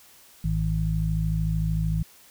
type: harmonic tone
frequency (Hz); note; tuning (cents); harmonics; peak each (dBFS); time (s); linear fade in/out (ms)
53.3; G#1; +46; 1 / 2 / 3; -26 / -30 / -25; 0.44-2.03; 5
effects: white hiss -53 dBFS RMS until 2.3 s